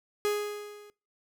45% pulse tone with level ramp, 415.3 Hz, G#4, in tune, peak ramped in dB -24 to -50 dBFS, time 0.25-0.9 s, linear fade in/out 0 ms, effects noise-tail reverb RT60 0.3 s tail -23 dB re dry

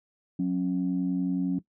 sine tone pair together, 182.3 / 273.1 Hz, F#3 / C#4, -25 / -26 cents, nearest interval perfect fifth, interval 699 cents, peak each -26 dBFS, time 0.39-1.59 s, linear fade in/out 5 ms, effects noise-tail reverb RT60 0.1 s tail -17 dB re dry + tanh soft clip ceiling -18 dBFS

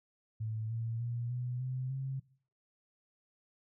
sine tone with pitch steps, 110 / 114.41 / 118.99 / 123.76 / 128.71 / 133.87 Hz, A2 / A#2 / A#2 / B2 / C3 / C3, 0 / -32 / +36 / +4 / -28 / +40 cents, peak -34 dBFS, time 0.4-2.2 s, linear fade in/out 10 ms, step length 300 ms, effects noise-tail reverb RT60 0.5 s tail -21 dB re dry

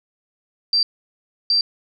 sine tone bursts at uneven times, 4697 Hz, D8, 1 cent flat, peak -14 dBFS, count 2, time 0.73-0.83 / 1.5-1.61 s, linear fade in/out 2 ms, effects none

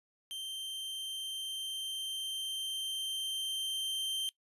45% pulse tone with level ramp, 3136 Hz, G7, in tune, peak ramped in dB -38 to -32 dBFS, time 0.31-4.29 s, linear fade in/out 0 ms, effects noise-tail reverb RT60 0.1 s tail -20 dB re dry + resampled to 32000 Hz

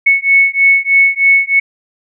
sine beating tone pair, 2206 / 2209.2 Hz, C#7 / C#7, -9 / -6 cents, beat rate 3.2 Hz, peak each -10 dBFS, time 0.06-1.6 s, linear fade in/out 10 ms, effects none

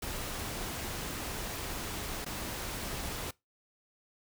pink noise with dropouts, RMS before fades -38 dBFS, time 0.02-3.31 s, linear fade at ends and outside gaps 5 ms, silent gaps 2.247-2.261 s, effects noise-tail reverb RT60 0.2 s tail -22 dB re dry

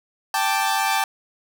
sawtooth chord, G suspended second, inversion none, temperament equal, 784 / 880 / 1174.7 Hz, G5 / A5 / D6, 0 / 0 / 0 cents, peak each -19 / -19 / -23 dBFS, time 0.34-1.04 s, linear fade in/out 2 ms, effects none

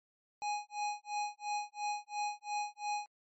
square tone with tremolo, 830.6 Hz, G#5, in tune, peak -33 dBFS, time 0.42-3.06 s, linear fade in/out 0 ms, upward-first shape sine, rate 2.9 Hz, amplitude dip 100%, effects MP3 32 kbps

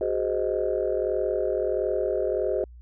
sine chord, Ab dominant seventh, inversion third, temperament just, 373.8 / 415.3 / 519.1 / 623 Hz, Gb4 / Ab4 / C5 / Eb5, +18 / 0 / -14 / +2 cents, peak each -28 dBFS, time 0.01-2.64 s, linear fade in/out 2 ms, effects tanh soft clip ceiling -14 dBFS + added 60 Hz sine -43 dBFS peak until 2.81 s

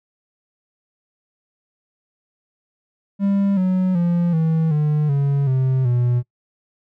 triangle tone with pitch steps, 198.5 / 185.21 / 172.8 / 161.23 / 150.43 / 140.36 / 130.96 / 122.19 Hz, G3 / F#3 / F3 / E3 / D3 / C#3 / C3 / B2, +22 / +2 / -18 / -38 / +42 / +22 / +2 / -18 cents, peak -13 dBFS, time 3.19-6.23 s, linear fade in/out 50 ms, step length 380 ms, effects noise-tail reverb RT60 0.1 s tail -24 dB re dry

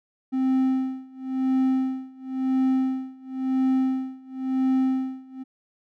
triangle tone with tremolo, 261.8 Hz, C4, 1 cent sharp, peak -16 dBFS, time 0.32-5.44 s, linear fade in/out 20 ms, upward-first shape sine, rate 0.96 Hz, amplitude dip 95%, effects none

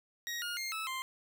20% pulse tone with pitch steps, 1888 / 1427 / 2121 / 1306 / 1048 Hz, A#6 / F6 / C7 / E6 / C6, +22 / +37 / +23 / -17 / +2 cents, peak -31 dBFS, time 0.27-1.02 s, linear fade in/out 0 ms, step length 150 ms, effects none

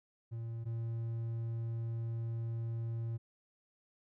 triangle tone pair in turn, 115 / 115 Hz, A#2 / A#2, -23 / -23 cents, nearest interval unison, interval 0 cents, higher neither, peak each -36 / -33 dBFS, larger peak second, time 0.31-0.65 / 0.65-3.18 s, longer second, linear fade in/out 20 ms, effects none

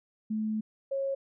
sine tone pair in turn, 216.6 / 545.8 Hz, A3 / C#5, -27 / -27 cents, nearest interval octave + major third, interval 1600 cents, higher second, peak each -28 dBFS, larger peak neither, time 0.3-0.61 / 0.91-1.15 s, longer first, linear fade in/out 10 ms, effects none

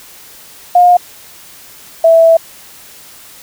sine tone pair in turn, 712 / 657.9 Hz, F5 / E5, +33 / -4 cents, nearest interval minor second, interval 137 cents, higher first, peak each -3 dBFS, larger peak neither, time 0.75-0.97 / 2.04-2.37 s, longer second, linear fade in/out 5 ms, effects white hiss -37 dBFS RMS until 3.42 s

